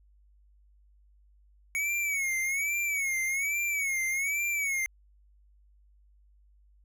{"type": "tone with vibrato", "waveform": "square", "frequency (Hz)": 2225, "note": "C#7", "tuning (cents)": 6, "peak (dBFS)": -28, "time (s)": [1.75, 4.86], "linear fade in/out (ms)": 0, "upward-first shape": "sine", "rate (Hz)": 1.2, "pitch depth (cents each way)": 110, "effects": ["added 50 Hz sine -58 dBFS peak until 6.84 s"]}